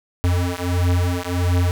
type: beating tone pair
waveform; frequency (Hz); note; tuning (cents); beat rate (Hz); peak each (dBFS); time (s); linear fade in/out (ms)
square; 88 / 89.5; F2 / F2; +14 / +43; 1.5; -21; 0.24-1.71; 0
effects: none